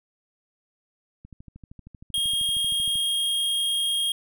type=click train; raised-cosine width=5 ms; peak=-31 dBFS; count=23; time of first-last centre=1.25-2.955 s; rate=12.9 Hz
type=tone; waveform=square; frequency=3247 Hz; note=G#7; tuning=40 cents flat; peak=-23 dBFS; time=2.14-4.12 s; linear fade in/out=2 ms
effects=none